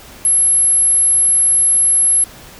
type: tone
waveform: sine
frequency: 11050 Hz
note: F9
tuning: 20 cents flat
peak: -9 dBFS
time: 0.25-2.24 s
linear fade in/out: 2 ms
effects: pink hiss -38 dBFS RMS until 2.59 s